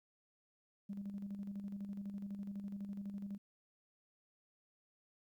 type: tone with tremolo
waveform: sine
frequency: 200 Hz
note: G3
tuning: 35 cents sharp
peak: -39 dBFS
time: 0.89-3.38 s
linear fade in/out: 10 ms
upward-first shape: square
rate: 12 Hz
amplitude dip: 50%
effects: tanh soft clip ceiling -36 dBFS + 13-bit